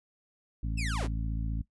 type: harmonic tone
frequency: 55.2 Hz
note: A1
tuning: 6 cents sharp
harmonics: 1 / 2 / 3 / 4 / 5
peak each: -31 / -37 / -41 / -43 / -45 dBFS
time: 0.63-1.62 s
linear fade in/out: 5 ms
type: linear sweep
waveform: sawtooth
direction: down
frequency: 2733 to 42.38 Hz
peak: -31 dBFS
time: 0.77-1.08 s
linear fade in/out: 20 ms
effects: noise-tail reverb RT60 0.1 s tail -17 dB re dry + resampled to 24000 Hz